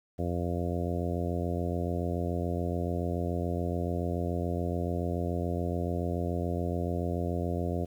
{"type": "harmonic tone", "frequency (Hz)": 87, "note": "F2", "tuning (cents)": -6, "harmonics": [1, 2, 3, 4, 5, 6, 7, 8], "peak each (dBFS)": [-32, -35, -37, -38, -39, -40, -40, -41], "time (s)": [0.18, 7.86], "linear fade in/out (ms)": 20, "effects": ["10-bit"]}